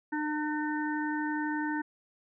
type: harmonic tone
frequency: 302 Hz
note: D4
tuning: 48 cents sharp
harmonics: 1 / 3 / 5 / 6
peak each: -31 / -36 / -38 / -39 dBFS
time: 0.12-1.82 s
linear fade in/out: 10 ms
effects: none